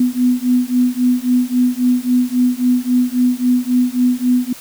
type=beating tone pair; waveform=sine; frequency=246.9 / 250.6 Hz; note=B3 / B3; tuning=0 / +25 cents; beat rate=3.7 Hz; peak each=-15 dBFS; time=0-4.53 s; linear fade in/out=5 ms; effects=white hiss -37 dBFS RMS until 4.6 s